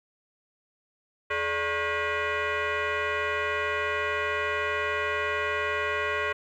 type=tone with frequency modulation; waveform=sine; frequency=425.4 Hz; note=G#4; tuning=42 cents sharp; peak=-24 dBFS; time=1.3-6.33 s; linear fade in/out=10 ms; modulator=506 Hz; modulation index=4.1; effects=tanh soft clip ceiling -22 dBFS + 11-bit